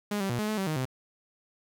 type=tone with pitch steps; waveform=sawtooth; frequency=206.6 / 194.4 / 120.5 / 212.1 / 215.5 / 192.5 / 155.5 / 129.3 Hz; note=G#3 / G3 / B2 / G#3 / A3 / G3 / D#3 / C3; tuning=-9 / -14 / -42 / +37 / -36 / -31 / -1 / -20 cents; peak=-24 dBFS; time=0.11-0.854 s; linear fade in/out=5 ms; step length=93 ms; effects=10-bit